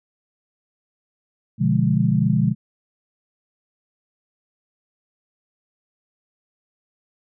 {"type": "chord", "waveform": "sine", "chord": "B diminished seventh", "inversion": "none", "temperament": "equal", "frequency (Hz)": [123.47, 146.83, 174.61, 207.7], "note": ["B2", "D3", "F3", "Ab3"], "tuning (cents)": [0, 0, 0, 0], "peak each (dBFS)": -21, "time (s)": [1.58, 2.55], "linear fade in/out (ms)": 50, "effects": []}